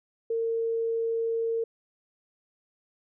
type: tone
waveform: sine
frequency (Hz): 456.5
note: A#4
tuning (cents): -36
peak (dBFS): -25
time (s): 0.3-1.64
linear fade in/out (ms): 5
effects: none